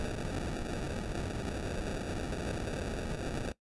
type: noise with sample-and-hold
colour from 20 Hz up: pink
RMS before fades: -36 dBFS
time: 0-3.52 s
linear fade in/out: 0 ms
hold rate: 1050 Hz
effects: noise-tail reverb RT60 0.1 s tail -18 dB re dry + resampled to 24000 Hz

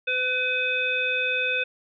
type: harmonic tone with a mistuned harmonic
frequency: 507 Hz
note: B4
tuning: 45 cents sharp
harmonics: 1 / 3 / 5 / 7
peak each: -31 / -29 / -24 / -33 dBFS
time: 0.07-1.64 s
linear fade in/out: 10 ms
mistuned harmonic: 3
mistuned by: -17 cents
effects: none

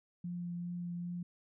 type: tone with vibrato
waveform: sine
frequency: 174.61 Hz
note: F3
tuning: in tune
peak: -37 dBFS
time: 0.24-1.23 s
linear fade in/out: 5 ms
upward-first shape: triangle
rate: 2.5 Hz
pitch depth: 13 cents each way
effects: none

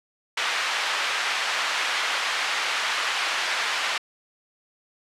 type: band-pass noise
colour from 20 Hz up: white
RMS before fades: -26 dBFS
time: 0.37-3.98 s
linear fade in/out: 5 ms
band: 910 to 2800 Hz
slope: 12 dB/octave
effects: low-pass 10000 Hz 12 dB/octave

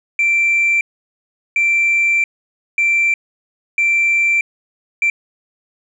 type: tone bursts at uneven times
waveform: sine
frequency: 2349 Hz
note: D7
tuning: in tune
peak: -10 dBFS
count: 5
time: 0.19-0.81 / 1.56-2.24 / 2.78-3.14 / 3.78-4.41 / 5.02-5.1 s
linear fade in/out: 2 ms
effects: tanh soft clip ceiling -9 dBFS

